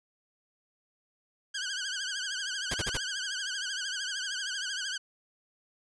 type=tone with vibrato; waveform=15% pulse; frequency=1553 Hz; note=G6; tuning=17 cents flat; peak=-26 dBFS; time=1.54-4.98 s; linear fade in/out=10 ms; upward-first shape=triangle; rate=13 Hz; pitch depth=130 cents each way
type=noise bursts; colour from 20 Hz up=pink; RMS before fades=-32 dBFS; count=4; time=2.71-2.974 s; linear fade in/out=5 ms; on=33 ms; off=44 ms
effects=resampled to 24000 Hz